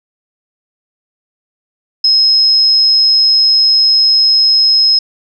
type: tone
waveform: sine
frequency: 5140 Hz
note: E8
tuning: 45 cents flat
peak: -6 dBFS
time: 2.04-4.99 s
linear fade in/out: 5 ms
effects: none